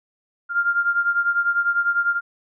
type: beating tone pair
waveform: sine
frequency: 1396.9 / 1406.9 Hz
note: F6 / F6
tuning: 0 / +12 cents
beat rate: 10 Hz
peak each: -19 / -23 dBFS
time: 0.49-2.21 s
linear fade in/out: 50 ms
effects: none